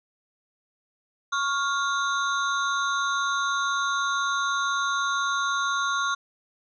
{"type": "ring-modulated tone", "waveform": "square", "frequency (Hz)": 1255, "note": "D#6", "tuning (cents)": 15, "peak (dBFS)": -21, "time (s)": [1.32, 6.15], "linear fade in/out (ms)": 10, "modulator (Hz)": 147, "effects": ["resampled to 16000 Hz", "10-bit"]}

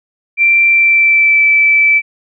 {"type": "tone with pitch glide", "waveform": "sine", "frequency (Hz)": [2355, 2317], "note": ["D7", "D7"], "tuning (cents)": [4, -24], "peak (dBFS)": -6, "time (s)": [0.37, 2.02], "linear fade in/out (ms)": 50, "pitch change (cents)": -28, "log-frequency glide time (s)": [0.67, 1.43], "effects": []}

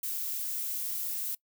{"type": "noise", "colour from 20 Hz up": "violet", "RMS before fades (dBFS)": -34, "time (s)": [0.03, 1.35], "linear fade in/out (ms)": 5, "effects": ["noise-tail reverb RT60 0.1 s tail -23 dB re dry"]}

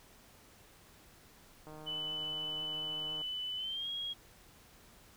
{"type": "click train", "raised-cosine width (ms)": 1, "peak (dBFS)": -37, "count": 239, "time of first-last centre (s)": [1.67, 3.215], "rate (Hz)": 154}
{"type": "tone with pitch glide", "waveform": "sine", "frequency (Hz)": [2998, 3288], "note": ["F#7", "G#7"], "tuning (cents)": [22, -18], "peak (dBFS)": -36, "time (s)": [1.86, 4.14], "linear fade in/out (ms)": 20, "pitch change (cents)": 160, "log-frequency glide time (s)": [3.56, 3.89]}
{"effects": ["pink hiss -60 dBFS RMS until 5.16 s"]}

